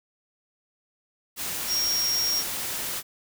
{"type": "tone in noise", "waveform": "sine", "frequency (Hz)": 5588, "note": "F8", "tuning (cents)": 0, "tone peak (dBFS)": -23, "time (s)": [1.67, 2.44], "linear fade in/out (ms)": 50, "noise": "white", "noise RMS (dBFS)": -31, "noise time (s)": [1.36, 3.03], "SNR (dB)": 5, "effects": []}